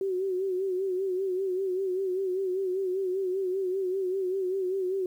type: tone with vibrato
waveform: sine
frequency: 376.5 Hz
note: F#4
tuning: 30 cents sharp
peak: -26 dBFS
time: 0.01-5.06 s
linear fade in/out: 2 ms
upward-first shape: sine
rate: 5.1 Hz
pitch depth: 68 cents each way
effects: 10-bit